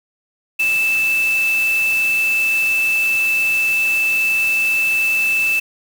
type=tone in noise; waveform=sine; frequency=2637 Hz; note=E7; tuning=in tune; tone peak=-14 dBFS; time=0.59-5.6 s; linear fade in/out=10 ms; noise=white; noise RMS=-30 dBFS; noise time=0.59-5.6 s; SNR=+13 dB; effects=none